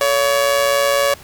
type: tone with amplitude modulation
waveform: sawtooth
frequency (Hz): 564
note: C#5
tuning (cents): +30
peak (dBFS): -7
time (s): 0.01-1.14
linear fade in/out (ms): 2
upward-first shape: sine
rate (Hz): 124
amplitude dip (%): 60
effects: pink hiss -41 dBFS RMS until 1.23 s